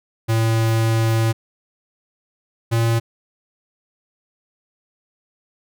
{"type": "tone pair in turn", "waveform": "square", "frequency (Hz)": [112.8, 115.04], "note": ["A2", "A#2"], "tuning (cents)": [44, -22], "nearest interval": "unison", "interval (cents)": 34, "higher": "second", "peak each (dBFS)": -16, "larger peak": "neither", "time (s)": [[0.28, 1.33], [2.71, 3]], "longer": "first", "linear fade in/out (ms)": 20, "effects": []}